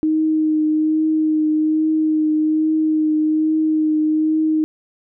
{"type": "tone with vibrato", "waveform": "sine", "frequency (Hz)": 311.1, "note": "D#4", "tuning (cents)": 0, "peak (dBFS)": -14, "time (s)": [0.03, 4.64], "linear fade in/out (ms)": 0, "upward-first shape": "triangle", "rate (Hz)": 1.2, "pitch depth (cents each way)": 19, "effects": []}